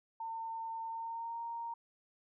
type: tone with pitch glide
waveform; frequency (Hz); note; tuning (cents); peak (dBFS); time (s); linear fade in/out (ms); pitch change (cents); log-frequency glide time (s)
sine; 905 to 929.4; A5 to A#5; +48 to -5; -38; 0.2-1.74; 5; +47; 0.86-1.41
effects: none